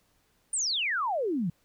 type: exponential sweep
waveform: sine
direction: down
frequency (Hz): 9300 to 155.56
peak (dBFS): -26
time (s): 0.53-1.5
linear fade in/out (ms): 5
effects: pink hiss -69 dBFS RMS until 1.64 s